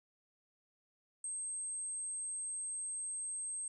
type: tone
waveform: sine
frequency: 8372 Hz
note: C9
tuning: in tune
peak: -38 dBFS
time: 1.24-3.68 s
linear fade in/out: 2 ms
effects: none